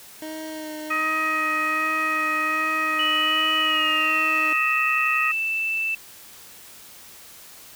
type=tone with vibrato; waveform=25% pulse; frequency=311.1 Hz; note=D#4; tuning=in tune; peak=-28 dBFS; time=0.22-4.53 s; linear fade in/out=2 ms; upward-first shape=sine; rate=1.3 Hz; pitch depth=20 cents each way
type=harmonic tone; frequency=630 Hz; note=D#5; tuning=21 cents sharp; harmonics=2 / 3 / 4; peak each=-24 / -26 / -27 dBFS; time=0.9-5.32 s; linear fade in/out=10 ms
type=click train; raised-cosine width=0.2 ms; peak=-29 dBFS; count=5; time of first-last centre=2.6-5.775 s; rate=1.26 Hz
type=tone with pitch glide; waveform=sine; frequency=2958 to 2651 Hz; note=F#7 to E7; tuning=-1 to +9 cents; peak=-22 dBFS; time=2.99-5.95 s; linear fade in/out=5 ms; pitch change=-190 cents; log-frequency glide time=3.61-4.32 s
effects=white hiss -45 dBFS RMS until 7.75 s